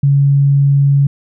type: tone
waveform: sine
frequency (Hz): 140.2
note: C#3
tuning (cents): +20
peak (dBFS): -7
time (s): 0.03-1.07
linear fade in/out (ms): 5
effects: none